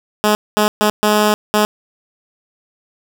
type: tone bursts at uneven times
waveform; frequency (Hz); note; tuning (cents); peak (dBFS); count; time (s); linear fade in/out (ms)
10% pulse; 210.9; G#3; +27; -3; 5; 0.24-0.35 / 0.57-0.68 / 0.81-0.9 / 1.03-1.34 / 1.54-1.65; 0
effects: none